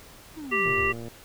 triangle linear sweep, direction down, 329.6 to 30.7 Hz, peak -33 dBFS, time 0.36-0.91 s, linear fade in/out 20 ms
harmonic tone, 392 Hz, G4, in tune, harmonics 1 / 3 / 5 / 7, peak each -28 / -28 / -27 / -26 dBFS, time 0.51-0.93 s, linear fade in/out 20 ms
click train, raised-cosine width 2 ms, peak -26 dBFS, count 50, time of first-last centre 0.66-1.082 s, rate 116 Hz
effects pink hiss -49 dBFS RMS until 1.24 s

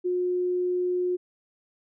sine tone, 360 Hz, F#4, 47 cents flat, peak -23 dBFS, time 0.04-1.17 s, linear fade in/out 20 ms, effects none

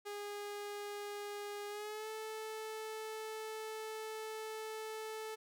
sawtooth tone with pitch glide, 410.4 to 437.3 Hz, G#4 to A4, -21 to -11 cents, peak -38 dBFS, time 0.05-5.36 s, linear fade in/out 20 ms, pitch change +110 cents, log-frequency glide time 1.68-2.09 s, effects none

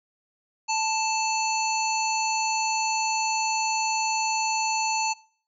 harmonic tone, 880 Hz, A5, in tune, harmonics 1 / 3 / 5 / 7 / 8, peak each -25 / -30 / -32 / -33 / -34 dBFS, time 0.68-5.14 s, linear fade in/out 20 ms, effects noise-tail reverb RT60 0.5 s tail -22 dB re dry

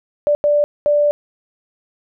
sine tone bursts at uneven times, 587.3 Hz, D5, in tune, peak -11 dBFS, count 3, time 0.27-0.35 / 0.44-0.64 / 0.86-1.11 s, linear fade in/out 0 ms, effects none

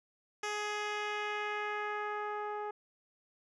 10% pulse tone with low-pass filter sweep, 418.4 Hz, G#4, 13 cents sharp, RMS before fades -37 dBFS, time 0.43-2.71 s, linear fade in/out 5 ms, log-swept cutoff 6500 to 870 Hz, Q 1.1, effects none

